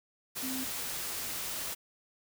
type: tone in noise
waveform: sine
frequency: 260.5 Hz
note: C4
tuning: 7 cents flat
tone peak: -36 dBFS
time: 0.42-0.65 s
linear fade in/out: 20 ms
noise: white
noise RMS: -37 dBFS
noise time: 0.35-1.75 s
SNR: -2 dB
effects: none